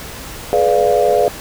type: chord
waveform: sine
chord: G# diminished seventh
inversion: none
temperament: equal with one note detuned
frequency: 423.3 / 493.9 / 587.3 / 698.5 Hz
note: G#4 / B4 / D5 / F5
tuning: +33 / 0 / 0 / 0 cents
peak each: -16 dBFS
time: 0.53-1.28 s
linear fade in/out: 0 ms
effects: pink hiss -31 dBFS RMS until 1.4 s